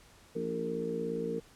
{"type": "harmonic tone with a mistuned harmonic", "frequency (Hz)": 57.2, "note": "A#1", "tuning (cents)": -32, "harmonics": [3, 4, 5, 6, 7, 8], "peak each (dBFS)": [-40, -40, -43, -44, -43, -34], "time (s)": [0.35, 1.4], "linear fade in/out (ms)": 10, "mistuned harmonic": 6, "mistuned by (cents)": -40, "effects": ["pink hiss -59 dBFS RMS until 1.55 s", "low-pass 11000 Hz 12 dB/octave"]}